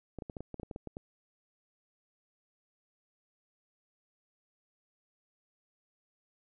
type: clicks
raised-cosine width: 2 ms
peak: -27 dBFS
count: 12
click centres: 0.187 / 0.222 / 0.298 / 0.368 / 0.406 / 0.543 / 0.598 / 0.632 / 0.712 / 0.761 / 0.873 / 0.969 s
effects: none